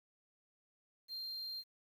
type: tone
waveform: triangle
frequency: 4186 Hz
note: C8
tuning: in tune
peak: -40 dBFS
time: 1.08-1.64 s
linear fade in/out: 50 ms
effects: 11-bit